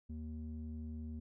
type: tone with low-pass filter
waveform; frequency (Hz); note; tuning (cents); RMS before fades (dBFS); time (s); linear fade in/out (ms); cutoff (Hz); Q
square; 77.78; D#2; 0; -44; 0.09-1.2; 10; 220; 2.6
effects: none